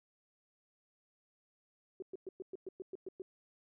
sine tone bursts, 377.4 Hz, F#4, 34 cents sharp, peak -40 dBFS, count 10, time 2-3.22 s, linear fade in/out 2 ms, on 23 ms, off 110 ms, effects none

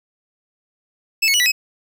25% pulse tone with pitch steps, 2625 / 2198 / 2938 / 1959 / 2554 Hz, E7 / C#7 / F#7 / B6 / D#7, -8 / -15 / -13 / -15 / +45 cents, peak -10 dBFS, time 1.22-1.52 s, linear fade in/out 10 ms, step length 60 ms, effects none

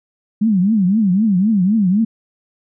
sine tone with vibrato, 200.8 Hz, G3, 42 cents sharp, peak -11 dBFS, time 0.41-2.05 s, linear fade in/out 10 ms, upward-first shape triangle, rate 3.9 Hz, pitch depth 250 cents each way, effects none

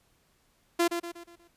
sawtooth tone with echo, 342.7 Hz, F4, 33 cents flat, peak -18 dBFS, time 0.79-0.88 s, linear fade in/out 10 ms, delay 120 ms, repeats 5, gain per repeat -7 dB, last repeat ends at 1.48 s, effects pink hiss -68 dBFS RMS until 1.56 s + resampled to 32000 Hz

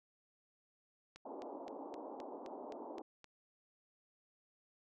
click train, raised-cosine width 0.2 ms, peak -36 dBFS, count 9, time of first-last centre 1.16-3.243 s, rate 3.84 Hz
pink band-pass noise, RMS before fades -48 dBFS, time 1.25-3.02 s, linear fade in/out 5 ms, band 260 to 970 Hz, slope 48 dB/octave
effects none

